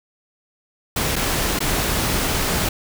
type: noise with dropouts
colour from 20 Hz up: pink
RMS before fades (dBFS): -21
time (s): 0.96-2.69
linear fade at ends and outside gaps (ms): 5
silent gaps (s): 1.158-1.162 / 1.591-1.604
effects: none